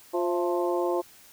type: harmonic tone with a mistuned harmonic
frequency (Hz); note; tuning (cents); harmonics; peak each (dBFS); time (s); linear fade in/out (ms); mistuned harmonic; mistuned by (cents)
176; F3; +14; 2 / 3 / 4 / 5 / 6; -26 / -30 / -32 / -34 / -36; 0.13-1.02; 20; 4; -70
effects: white hiss -53 dBFS RMS until 1.32 s